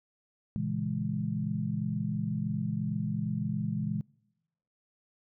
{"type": "chord", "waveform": "sine", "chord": "A# half-diminished seventh", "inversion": "none", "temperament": "equal", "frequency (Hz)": [116.54, 138.59, 164.81, 207.7], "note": ["A#2", "C#3", "E3", "G#3"], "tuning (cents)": [0, 0, 0, 0], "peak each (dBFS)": [-36, -37, -34, -33], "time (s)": [0.56, 4.01], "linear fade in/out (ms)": 0, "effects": ["noise-tail reverb RT60 0.9 s tail -25 dB re dry"]}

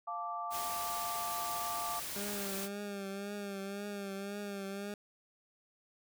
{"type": "chord", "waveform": "sine", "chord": "D minor", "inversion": "first", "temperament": "equal with one note detuned", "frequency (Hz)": [698.5, 880, 1169.2], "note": ["F5", "A5", "D6"], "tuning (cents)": [0, 0, -8], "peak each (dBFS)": [-41, -43, -39], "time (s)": [0.07, 2], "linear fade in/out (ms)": 10}
{"type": "noise", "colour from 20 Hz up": "white", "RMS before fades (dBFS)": -41, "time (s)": [0.5, 2.69], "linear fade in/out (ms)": 50}
{"type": "tone with vibrato", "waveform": "20% pulse", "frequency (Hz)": 200, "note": "G3", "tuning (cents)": 35, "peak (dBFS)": -34, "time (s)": [2.16, 4.94], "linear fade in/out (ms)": 2, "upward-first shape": "triangle", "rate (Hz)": 1.9, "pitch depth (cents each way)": 53}
{"effects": []}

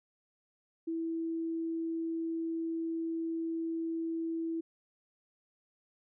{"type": "tone", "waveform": "sine", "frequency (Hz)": 328.5, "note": "E4", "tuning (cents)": -6, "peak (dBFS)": -32, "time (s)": [0.87, 4.61], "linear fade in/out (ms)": 10, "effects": []}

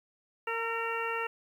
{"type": "harmonic tone with a mistuned harmonic", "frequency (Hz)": 459.3, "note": "A#4", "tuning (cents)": -26, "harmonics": [1, 2, 3, 4, 5, 6], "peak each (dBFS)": [-36, -37, -36, -39, -43, -38], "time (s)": [0.47, 1.27], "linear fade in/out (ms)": 5, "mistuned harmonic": 3, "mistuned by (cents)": -27, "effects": ["10-bit"]}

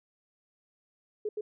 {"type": "tone with echo", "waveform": "sine", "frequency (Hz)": 423, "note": "G#4", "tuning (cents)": 32, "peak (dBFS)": -29, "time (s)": [1.25, 1.29], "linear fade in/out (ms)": 5, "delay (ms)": 120, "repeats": 1, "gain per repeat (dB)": -2, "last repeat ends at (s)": 1.41, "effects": []}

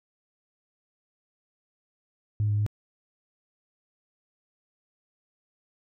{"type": "tone with pitch steps", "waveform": "sine", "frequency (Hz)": [105.3, 104, 104.7], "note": ["G#2", "G#2", "G#2"], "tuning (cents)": [24, 3, 15], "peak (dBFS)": -21, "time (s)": [2.4, 2.664], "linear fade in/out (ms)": 0, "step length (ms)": 88, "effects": ["tanh soft clip ceiling -18 dBFS"]}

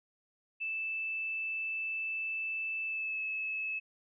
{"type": "tone with pitch glide", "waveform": "sine", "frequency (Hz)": [2637, 2596], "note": ["E7", "E7"], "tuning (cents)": [0, -27], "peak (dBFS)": -33, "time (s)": [0.6, 3.8], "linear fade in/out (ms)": 20, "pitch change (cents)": -27, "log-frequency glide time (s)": [2.85, 3.21], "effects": []}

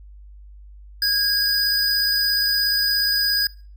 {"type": "tone pair together", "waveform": "square", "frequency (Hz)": [1633, 4956], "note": ["G#6", "D#8"], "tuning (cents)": [-30, -8], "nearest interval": "octave + perfect fifth", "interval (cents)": 1922, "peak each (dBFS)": [-25, -19], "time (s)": [1.02, 3.47], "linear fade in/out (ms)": 2, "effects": ["noise-tail reverb RT60 0.4 s tail -23 dB re dry", "added 50 Hz sine -40 dBFS peak until 3.76 s"]}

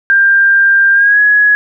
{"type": "tone with pitch glide", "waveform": "sine", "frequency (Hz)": [1592, 1677.9], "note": ["G6", "G#6"], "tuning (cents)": [26, 17], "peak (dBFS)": -5, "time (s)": [0.1, 1.55], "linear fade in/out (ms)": 0, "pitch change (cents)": 91, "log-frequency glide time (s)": [0.93, 1.2], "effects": []}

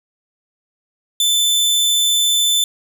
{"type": "tone", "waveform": "sawtooth", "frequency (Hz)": 3526, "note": "A7", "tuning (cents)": 3, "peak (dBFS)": -10, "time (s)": [1.2, 2.64], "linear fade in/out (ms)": 2, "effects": []}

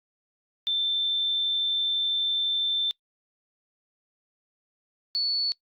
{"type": "tone pair in turn", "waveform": "sine", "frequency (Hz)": [3554, 4438], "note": ["A7", "C#8"], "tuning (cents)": [17, 1], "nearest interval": "major third", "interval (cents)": 384, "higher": "second", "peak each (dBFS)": -23, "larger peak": "neither", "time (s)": [[0.67, 2.91], [5.15, 5.52]], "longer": "first", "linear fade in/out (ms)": 0, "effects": ["noise-tail reverb RT60 0.1 s tail -23 dB re dry", "Opus 48 kbps"]}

